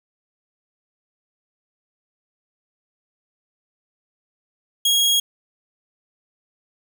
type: tone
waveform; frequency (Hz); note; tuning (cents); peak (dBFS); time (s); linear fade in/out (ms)
sawtooth; 3292; G#7; -16; -12; 4.85-5.2; 5
effects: none